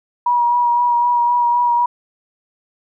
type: tone with vibrato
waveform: sine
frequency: 961 Hz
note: B5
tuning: 48 cents flat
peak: -12 dBFS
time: 0.26-1.86 s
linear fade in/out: 5 ms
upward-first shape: sine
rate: 3.9 Hz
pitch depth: 18 cents each way
effects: none